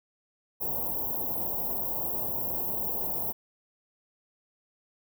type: band-stop noise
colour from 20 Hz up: white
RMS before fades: -31 dBFS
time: 0.6-3.33 s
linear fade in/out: 20 ms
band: 950 to 13000 Hz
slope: 48 dB/octave
effects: none